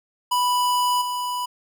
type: tone with level steps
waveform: square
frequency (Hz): 987.8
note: B5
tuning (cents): 0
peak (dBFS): -19 / -25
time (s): 0.31-1.46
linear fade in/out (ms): 10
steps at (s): 1.01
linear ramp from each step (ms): 10
effects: none